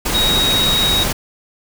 sine tone in noise, 3791 Hz, A#7, 28 cents sharp, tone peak -14 dBFS, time 0.14-1.04 s, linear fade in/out 10 ms, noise pink, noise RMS -19 dBFS, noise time 0.05-1.13 s, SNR +2 dB, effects none

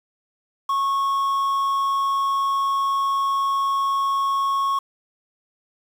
triangle tone with quantisation, 1098 Hz, C#6, 17 cents flat, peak -17 dBFS, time 0.69-4.79 s, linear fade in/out 5 ms, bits 7, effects none

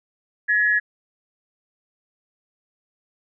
sine tone pair together, 1689 / 1894.1 Hz, G#6 / A#6, +29 / +27 cents, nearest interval major second, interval 198 cents, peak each -17 / -22 dBFS, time 0.48-0.8 s, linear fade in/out 20 ms, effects none

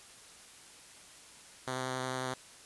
5% pulse tone with vibrato, 129.1 Hz, C3, 23 cents flat, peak -23 dBFS, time 1.67-2.34 s, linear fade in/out 5 ms, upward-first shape square, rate 11 Hz, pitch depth 9 cents each way, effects white hiss -54 dBFS RMS until 2.65 s + resampled to 24000 Hz

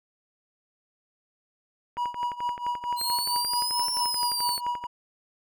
click train, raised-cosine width 0.5 ms, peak -24 dBFS, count 34, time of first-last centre 1.97-4.84 s, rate 11.5 Hz
triangle tone with tremolo, 968 Hz, B5, 35 cents flat, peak -22 dBFS, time 1.97-4.87 s, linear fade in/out 10 ms, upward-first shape triangle, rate 4.5 Hz, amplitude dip 90%
sawtooth exponential two-way sweep, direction up then down, 4127 to 5400 to 4378 Hz, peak -24 dBFS, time 2.96-4.61 s, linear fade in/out 50 ms, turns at 3.92 s
effects none

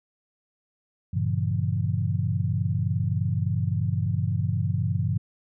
sine chord, G diminished seventh, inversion none, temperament just, 98 / 117.6 / 141.12 / 169.34 Hz, G2 / Bb2 / Db3 / Fb3, 0 / +16 / +31 / +47 cents, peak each -26 / -28 / -29 / -30 dBFS, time 1.13-5.18 s, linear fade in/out 10 ms, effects none

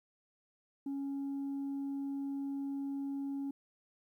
sine tone, 277.2 Hz, C#4, in tune, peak -33 dBFS, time 0.86-3.51 s, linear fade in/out 5 ms, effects tanh soft clip ceiling -34 dBFS + 12-bit

